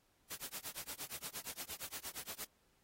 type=noise with tremolo; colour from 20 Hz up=white; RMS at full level=-43 dBFS; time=0.3-2.45 s; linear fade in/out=10 ms; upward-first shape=sine; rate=8.6 Hz; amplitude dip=100%; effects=pink hiss -75 dBFS RMS until 2.83 s + AAC 48 kbps

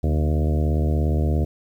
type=harmonic tone with a mistuned harmonic; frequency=77.1 Hz; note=D#2; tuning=15 cents flat; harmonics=1 / 2 / 3 / 4 / 5 / 6 / 7 / 8 / 9; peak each=-19 / -25 / -29 / -31 / -33 / -35 / -36 / -37 / -38 dBFS; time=0.03-1.45 s; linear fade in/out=10 ms; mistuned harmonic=2; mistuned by=-78 cents; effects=9-bit

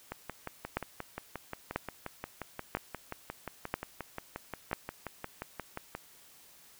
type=two click trains; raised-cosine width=0.5 ms; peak=-15 / -22 dBFS; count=5 / 34; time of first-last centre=0.77-4.73 / 0.12-5.95 s; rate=1.01 / 5.66 Hz; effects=white hiss -58 dBFS RMS until 6.79 s

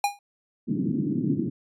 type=tone with exponential decay; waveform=square; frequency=813 Hz; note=G#5; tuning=37 cents flat; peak=-18 dBFS; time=0.04-0.19 s; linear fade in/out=2 ms; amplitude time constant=32 ms
type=band-pass noise; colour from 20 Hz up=white; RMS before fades=-26 dBFS; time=0.67-1.5 s; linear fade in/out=20 ms; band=130 to 320 Hz; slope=48 dB/octave
effects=resampled to 32000 Hz

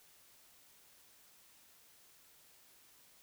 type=silence; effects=white hiss -64 dBFS RMS until 3.22 s

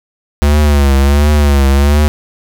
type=tone with vibrato; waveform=square; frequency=71.4 Hz; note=D2; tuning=48 cents flat; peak=-7 dBFS; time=0.42-2.08 s; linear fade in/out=0 ms; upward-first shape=triangle; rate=1.4 Hz; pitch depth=98 cents each way; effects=none

